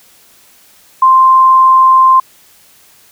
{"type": "tone", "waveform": "sine", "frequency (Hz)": 1046.5, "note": "C6", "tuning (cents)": 0, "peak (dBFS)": -3, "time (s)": [1.02, 2.2], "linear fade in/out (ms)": 5, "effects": ["white hiss -45 dBFS RMS until 3.11 s"]}